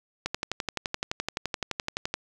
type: click train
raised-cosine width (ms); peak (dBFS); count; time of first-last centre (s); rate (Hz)
0.2; -11; 23; 0.26-2.14; 11.7
effects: none